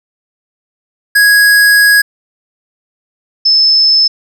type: tone pair in turn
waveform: square / sine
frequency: 1660 / 5246 Hz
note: G#6 / E8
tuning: -1 / -9 cents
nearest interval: octave + minor sixth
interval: 1992 cents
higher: second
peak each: -5 dBFS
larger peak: neither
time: 1.15-2.02 / 3.45-4.08 s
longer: first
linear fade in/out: 10 ms
effects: none